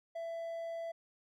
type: tone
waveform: triangle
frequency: 666 Hz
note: E5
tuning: 18 cents sharp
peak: -36 dBFS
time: 0.15-0.92 s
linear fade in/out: 10 ms
effects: none